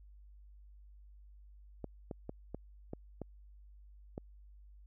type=clicks; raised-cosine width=2 ms; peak=-27 dBFS; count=7; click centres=1.843 / 2.112 / 2.294 / 2.546 / 2.934 / 3.217 / 4.179 s; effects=added 50 Hz sine -54 dBFS peak until 4.86 s